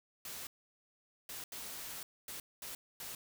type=noise bursts at uneven times; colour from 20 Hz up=white; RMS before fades=-45 dBFS; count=6; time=0.25-0.47 / 1.29-1.44 / 1.52-2.03 / 2.28-2.4 / 2.62-2.75 / 3-3.15 s; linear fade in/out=2 ms; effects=none